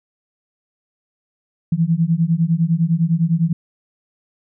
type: beating tone pair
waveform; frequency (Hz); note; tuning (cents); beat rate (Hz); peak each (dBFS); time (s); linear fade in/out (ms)
sine; 160.8 / 170.7; E3 / F3; -43 / -39; 9.9; -17; 1.72-3.53; 5
effects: none